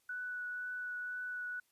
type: tone with vibrato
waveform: sine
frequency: 1480 Hz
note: F#6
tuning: in tune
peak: -38 dBFS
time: 0.09-1.6 s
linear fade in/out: 5 ms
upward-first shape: triangle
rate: 2 Hz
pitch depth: 12 cents each way
effects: white hiss -75 dBFS RMS until 1.71 s + resampled to 32000 Hz